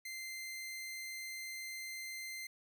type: tone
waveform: sawtooth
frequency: 2082 Hz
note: C7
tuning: 9 cents flat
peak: -39 dBFS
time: 0.05-2.47 s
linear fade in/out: 5 ms
effects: none